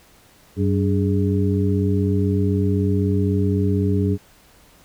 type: harmonic tone with a mistuned harmonic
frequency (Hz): 96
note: G2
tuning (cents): -36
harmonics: 1 / 2 / 3 / 4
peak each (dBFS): -19 / -22 / -24 / -25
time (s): 0.56-4.18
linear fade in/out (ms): 50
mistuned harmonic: 4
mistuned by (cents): +120
effects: pink hiss -52 dBFS RMS until 4.84 s